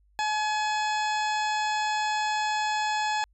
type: harmonic tone with a mistuned harmonic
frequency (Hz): 847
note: G#5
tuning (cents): +34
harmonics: 1 / 2 / 3 / 4 / 5 / 6 / 8 / 9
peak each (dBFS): -26 / -32 / -36 / -38 / -40 / -42 / -44 / -45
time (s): 0.19-3.24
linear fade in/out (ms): 0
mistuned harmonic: 1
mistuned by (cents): +16
effects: added 50 Hz sine -60 dBFS peak until 3.33 s